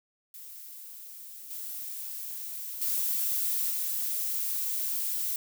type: noise with level steps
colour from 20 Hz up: violet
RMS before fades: -45 / -38 / -29 / -31 dBFS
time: 0.34-5.36 s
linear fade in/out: 2 ms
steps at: 1.5 / 2.81 / 3.7 s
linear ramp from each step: 10 ms
effects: none